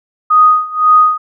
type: tone with tremolo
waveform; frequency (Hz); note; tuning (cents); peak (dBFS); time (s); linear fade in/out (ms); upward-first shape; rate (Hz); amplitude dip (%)
sine; 1244.5; D#6; 0; -3; 0.3-1.18; 10; sine; 1.9; 90
effects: none